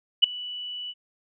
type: tone with ADSR envelope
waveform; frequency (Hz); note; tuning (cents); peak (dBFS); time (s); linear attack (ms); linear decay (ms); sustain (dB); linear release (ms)
sine; 2960; F#7; 0; -9; 0.22-0.94; 19; 6; -23; 42
effects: none